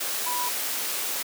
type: tone in noise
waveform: sine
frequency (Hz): 983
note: B5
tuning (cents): -8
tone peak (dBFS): -28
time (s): 0.26-0.49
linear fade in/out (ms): 10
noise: white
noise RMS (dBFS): -29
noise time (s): 0-1.23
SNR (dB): -2
effects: high-pass 300 Hz 12 dB/octave